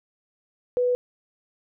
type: tone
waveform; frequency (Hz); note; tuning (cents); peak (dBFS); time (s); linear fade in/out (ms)
sine; 493.9; B4; 0; -19; 0.77-0.95; 0
effects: none